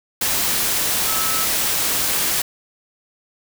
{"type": "tone in noise", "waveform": "sine", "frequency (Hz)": 1300, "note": "E6", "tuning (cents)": -24, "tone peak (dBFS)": -27, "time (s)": [1.07, 1.45], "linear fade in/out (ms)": 5, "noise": "white", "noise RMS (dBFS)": -20, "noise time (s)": [0.21, 2.42], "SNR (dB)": -10, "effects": []}